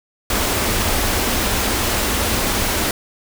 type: band-stop noise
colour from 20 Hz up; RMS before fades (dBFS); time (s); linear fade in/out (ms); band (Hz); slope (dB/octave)
pink; -19; 0.3-2.91; 2; 120 to 180; 96
effects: none